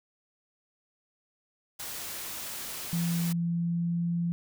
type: noise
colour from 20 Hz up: white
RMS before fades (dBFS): -38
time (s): 1.79-3.33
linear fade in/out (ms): 10
type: tone with pitch glide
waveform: sine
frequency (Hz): 170 to 171.08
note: F3 to F3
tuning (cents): -46 to -35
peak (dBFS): -26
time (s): 2.93-4.32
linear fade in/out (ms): 0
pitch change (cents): +11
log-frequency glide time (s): 3.47-4.04
effects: none